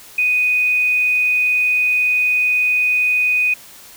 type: tone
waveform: sine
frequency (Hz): 2489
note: D#7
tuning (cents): 0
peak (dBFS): -13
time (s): 0.18-3.54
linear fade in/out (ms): 5
effects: white hiss -41 dBFS RMS until 3.96 s